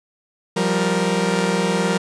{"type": "tone cluster", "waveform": "sawtooth", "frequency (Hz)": [175.5, 194.8, 467.4], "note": ["F3", "G3", "A#4"], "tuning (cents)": [9, -11, 5], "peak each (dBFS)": -18, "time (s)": [0.56, 1.98], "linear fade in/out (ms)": 10, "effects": ["resampled to 22050 Hz"]}